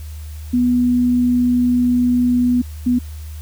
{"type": "tone bursts at uneven times", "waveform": "sine", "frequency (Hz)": 245.9, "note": "B3", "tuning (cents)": -7, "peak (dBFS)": -12, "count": 2, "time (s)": [[0.53, 2.62], [2.86, 2.99]], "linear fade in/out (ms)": 10, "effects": ["added 76 Hz sine -28 dBFS peak until 3.41 s", "white hiss -45 dBFS RMS until 3.41 s"]}